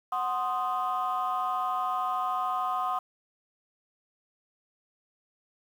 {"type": "chord", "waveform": "sine", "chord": "C diminished", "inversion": "second", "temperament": "equal", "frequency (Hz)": [740, 1046.5, 1244.5], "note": ["Gb5", "C6", "Eb6"], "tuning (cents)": [0, 0, 0], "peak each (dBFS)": -30, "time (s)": [0.12, 2.99], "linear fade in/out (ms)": 5, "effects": ["tanh soft clip ceiling -21 dBFS", "9-bit"]}